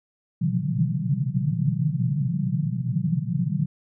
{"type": "band-pass noise", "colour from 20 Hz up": "pink", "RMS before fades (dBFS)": -24, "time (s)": [0.41, 3.66], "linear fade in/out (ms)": 10, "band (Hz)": [120, 190], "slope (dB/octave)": 96, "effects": []}